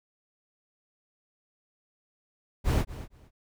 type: noise with echo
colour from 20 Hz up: brown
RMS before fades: -23 dBFS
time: 2.64-2.85 s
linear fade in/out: 50 ms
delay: 230 ms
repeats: 2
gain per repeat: -15 dB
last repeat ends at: 3.31 s
effects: none